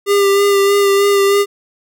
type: tone with vibrato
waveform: square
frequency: 400 Hz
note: G4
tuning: 35 cents sharp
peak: -10 dBFS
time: 0.06-1.46 s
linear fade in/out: 50 ms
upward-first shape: sine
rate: 3.2 Hz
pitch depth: 21 cents each way
effects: none